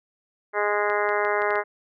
harmonic tone, 207.1 Hz, G#3, 5 cents flat, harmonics 2 / 3 / 4 / 5 / 6 / 7 / 8 / 9 / 10, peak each -26 / -28 / -29 / -30 / -31 / -31 / -32 / -33 / -33 dBFS, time 0.53-1.64 s, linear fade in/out 50 ms
clicks, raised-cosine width 0.3 ms, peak -24 dBFS, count 6, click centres 0.9 / 1.091 / 1.25 / 1.42 / 1.506 / 1.556 s
effects none

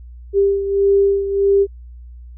sine beating tone pair, 396.5 / 398.1 Hz, G4 / G4, +20 / +27 cents, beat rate 1.6 Hz, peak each -13 / -19 dBFS, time 0.33-1.67 s, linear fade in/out 50 ms, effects added 60 Hz sine -34 dBFS peak until 2.37 s

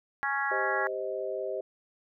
harmonic tone, 277.2 Hz, C#4, in tune, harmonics 3 / 4 / 5 / 6 / 7, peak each -33 / -35 / -35 / -31 / -36 dBFS, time 0.23-0.87 s, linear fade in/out 0 ms
sine chord, C minor, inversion second, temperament just, 392.4 / 523.3 / 627.9 Hz, G4 / C5 / Eb5, +2 / 0 / +16 cents, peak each -35 dBFS, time 0.51-1.61 s, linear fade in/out 5 ms
effects none

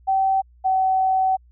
sine tone pair in turn, 770 / 758.1 Hz, G5 / F#5, -31 / +42 cents, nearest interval unison, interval 27 cents, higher first, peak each -16 dBFS, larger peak neither, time 0.07-0.42 / 0.64-1.37 s, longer second, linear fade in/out 20 ms, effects added 60 Hz sine -49 dBFS peak until 1.51 s

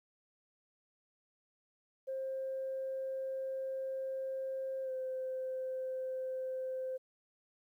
sine tone with pitch glide, 530 to 519.1 Hz, C5 to C5, +22 to -14 cents, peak -35 dBFS, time 2.07-6.98 s, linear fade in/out 20 ms, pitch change -36 cents, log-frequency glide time 4.83-4.91 s, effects tanh soft clip ceiling -31 dBFS + 12-bit

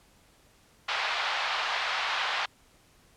pink band-pass noise, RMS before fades -30 dBFS, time 0.88-2.46 s, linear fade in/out 10 ms, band 770 to 4100 Hz, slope 24 dB/octave, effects pink hiss -61 dBFS RMS until 3.16 s + low-pass 12000 Hz 12 dB/octave

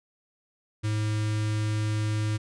square tone with notch filter, 107.2 Hz, A2, 45 cents flat, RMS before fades -27 dBFS, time 0.83-2.38 s, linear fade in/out 20 ms, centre 700 Hz, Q 0.88, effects resampled to 22050 Hz

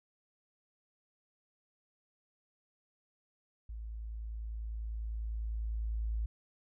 sine tone with level ramp, 55 Hz, A1, in tune, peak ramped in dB -40 to -31 dBFS, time 3.69-6.26 s, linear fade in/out 5 ms, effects none

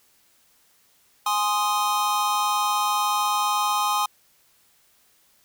square chord, Ab major, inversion none, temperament equal, 830.6 / 1046.5 / 1244.5 Hz, Ab5 / C6 / Eb6, 0 / 0 / 0 cents, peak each -26 dBFS, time 1.26-4.06 s, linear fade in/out 5 ms, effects white hiss -61 dBFS RMS until 5.44 s

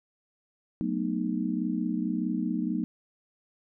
sine chord, B dominant seventh, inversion second, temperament just, 185.21 / 222.2 / 246.9 / 308.7 Hz, F#3 / A3 / B3 / D#4, +2 / +17 / 0 / -14 cents, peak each -32 dBFS, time 0.81-2.84 s, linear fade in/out 0 ms, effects none

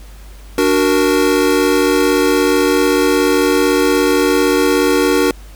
square chord, D augmented, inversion none, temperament equal with one note detuned, 292.6 / 370 / 466.2 Hz, D4 / F#4 / A#4, -6 / 0 / 0 cents, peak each -16 dBFS, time 0.58-5.31 s, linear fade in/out 2 ms, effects added 50 Hz sine -33 dBFS peak until 5.55 s + pink hiss -44 dBFS RMS until 5.55 s

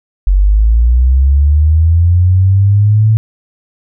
sine linear sweep, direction up, 45.59 to 111.2 Hz, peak -5 dBFS, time 0.27-3.17 s, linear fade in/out 0 ms, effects none

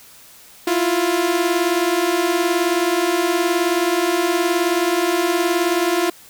sawtooth beating tone pair, 332.4 / 351.4 Hz, E4 / F4, +15 / +11 cents, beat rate 19 Hz, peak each -17 / -14 dBFS, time 0.67-6.1 s, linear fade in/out 5 ms, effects white hiss -45 dBFS RMS until 6.29 s

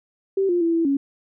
sine tone with pitch steps, 388.4 / 350.4 / 333.9 / 331.6 / 277.8 Hz, G4 / F4 / E4 / E4 / C#4, -16 / +6 / +22 / +10 / +4 cents, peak -17 dBFS, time 0.37-0.97 s, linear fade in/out 5 ms, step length 120 ms, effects none

